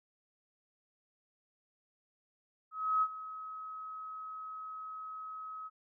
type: tone with ADSR envelope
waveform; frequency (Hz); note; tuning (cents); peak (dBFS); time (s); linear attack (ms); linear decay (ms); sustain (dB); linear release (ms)
sine; 1277; D#6; +45; -25; 2.71-5.7; 310; 55; -16; 35
effects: none